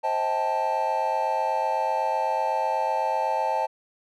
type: chord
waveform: triangle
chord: A half-diminished seventh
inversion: first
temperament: just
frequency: 528 / 633.6 / 792 / 880 Hz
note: C5 / Eb5 / G5 / A5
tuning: +16 / +31 / +18 / 0 cents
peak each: -29 / -28 / -28 / -23 dBFS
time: 0.03-3.67 s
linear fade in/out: 20 ms
effects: none